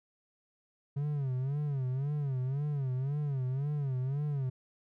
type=tone with vibrato; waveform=triangle; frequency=137.6 Hz; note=C#3; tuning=12 cents flat; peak=-28 dBFS; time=0.96-4.5 s; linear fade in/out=10 ms; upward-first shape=sine; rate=1.9 Hz; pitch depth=140 cents each way; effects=none